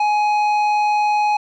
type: tone with low-pass filter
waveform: square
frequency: 838 Hz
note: G#5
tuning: 15 cents sharp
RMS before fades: -17 dBFS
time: 0-1.37 s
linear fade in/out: 5 ms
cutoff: 2800 Hz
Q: 0.68
effects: none